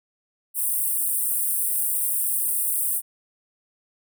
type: high-pass noise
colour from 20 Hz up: pink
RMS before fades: -24 dBFS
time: 0.54-3.02 s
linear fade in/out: 50 ms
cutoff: 8500 Hz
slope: 96 dB/octave
effects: none